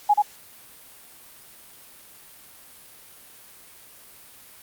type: tone with echo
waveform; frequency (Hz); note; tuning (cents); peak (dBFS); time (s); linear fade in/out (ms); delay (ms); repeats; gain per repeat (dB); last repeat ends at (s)
sine; 830.6; G#5; 0; -13; 0.09-0.14; 10; 83; 1; -2; 0.223
effects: white hiss -48 dBFS RMS until 4.62 s + Opus 48 kbps